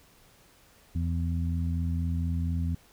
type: harmonic tone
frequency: 84.2 Hz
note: E2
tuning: 37 cents sharp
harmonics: 1 / 2 / 3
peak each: -27 / -33 / -37 dBFS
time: 0.95-2.75 s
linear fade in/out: 5 ms
effects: pink hiss -59 dBFS RMS until 2.92 s